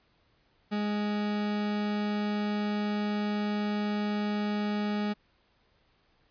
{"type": "tone", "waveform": "40% pulse", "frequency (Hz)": 208, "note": "G#3", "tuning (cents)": 3, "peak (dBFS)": -27, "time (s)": [0.71, 5.14], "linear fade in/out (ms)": 20, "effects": ["pink hiss -68 dBFS RMS until 6.3 s", "resampled to 11025 Hz"]}